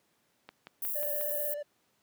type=click train; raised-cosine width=0.3 ms; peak=-29 dBFS; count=5; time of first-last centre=0.49-1.211 s; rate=5.55 Hz
type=high-pass noise; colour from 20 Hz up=white; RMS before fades=-34 dBFS; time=0.82-1.54 s; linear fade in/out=5 ms; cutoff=12000 Hz; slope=24 dB/octave
type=tone with vibrato; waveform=triangle; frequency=587.3 Hz; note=D5; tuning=in tune; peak=-33 dBFS; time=0.95-1.63 s; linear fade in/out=10 ms; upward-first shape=square; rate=16 Hz; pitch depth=20 cents each way
effects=pink hiss -72 dBFS RMS until 2.02 s + high-pass 150 Hz 12 dB/octave